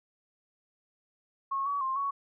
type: tone with pitch steps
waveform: sine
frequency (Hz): 1091 / 1133 / 1057 / 1116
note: C#6 / C#6 / C6 / C#6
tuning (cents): -28 / +37 / +17 / +11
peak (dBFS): -28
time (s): 1.51-2.11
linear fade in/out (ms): 10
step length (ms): 150
effects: none